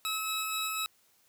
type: tone pair together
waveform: 20% pulse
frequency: 1293 / 3875 Hz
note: E6 / B7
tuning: -34 / -34 cents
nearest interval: octave + perfect fifth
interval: 1900 cents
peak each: -28 / -30 dBFS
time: 0.05-0.86 s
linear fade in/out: 0 ms
effects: white hiss -67 dBFS RMS until 1.28 s + high-pass 60 Hz 12 dB/octave